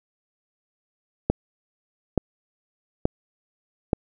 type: click train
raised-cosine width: 2 ms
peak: -5 dBFS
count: 4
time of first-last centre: 1.3-3.932 s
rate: 1.14 Hz
effects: none